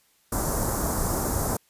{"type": "band-stop noise", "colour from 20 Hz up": "pink", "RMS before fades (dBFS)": -26, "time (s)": [0.32, 1.57], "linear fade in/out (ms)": 5, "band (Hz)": [1300, 6400], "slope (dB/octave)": 24, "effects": ["white hiss -64 dBFS RMS until 1.69 s", "resampled to 32000 Hz"]}